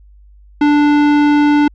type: tone with tanh clipping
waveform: sine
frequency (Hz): 293.7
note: D4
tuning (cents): 0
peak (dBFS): -10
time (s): 0.61-1.68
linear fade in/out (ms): 5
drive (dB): 18
effects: added 50 Hz sine -40 dBFS peak until 1.74 s